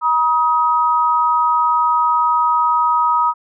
sine tone pair together, 958 / 1260 Hz, A#5 / D#6, +47 / +21 cents, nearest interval perfect fourth, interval 474 cents, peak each -15 dBFS, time 0.01-3.34 s, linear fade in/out 50 ms, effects none

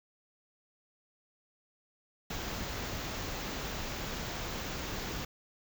pink band-stop noise, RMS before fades -38 dBFS, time 2.3-5.25 s, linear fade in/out 5 ms, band 7300 to 14000 Hz, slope 96 dB/octave, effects none

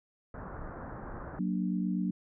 pink low-pass noise, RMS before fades -42 dBFS, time 0.34-1.39 s, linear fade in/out 2 ms, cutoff 1600 Hz, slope 48 dB/octave
sine chord, Gb augmented, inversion none, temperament equal, 185 / 233.1 / 293.7 Hz, Gb3 / Bb3 / D4, 0 / 0 / 0 cents, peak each -30 / -35 / -36 dBFS, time 1.39-2.11 s, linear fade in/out 5 ms
effects none

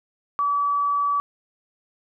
sine tone, 1147 Hz, D6, 41 cents flat, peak -19 dBFS, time 0.39-1.2 s, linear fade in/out 0 ms, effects none

